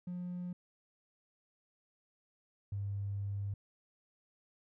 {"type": "tone pair in turn", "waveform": "triangle", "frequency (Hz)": [178.3, 100.07], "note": ["F3", "G2"], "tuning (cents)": [36, 36], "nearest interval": "minor seventh", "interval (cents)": 1000, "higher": "first", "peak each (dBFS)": [-35, -31], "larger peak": "second", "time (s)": [[0.07, 0.53], [2.72, 3.54]], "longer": "second", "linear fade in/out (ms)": 5, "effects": ["tanh soft clip ceiling -33 dBFS"]}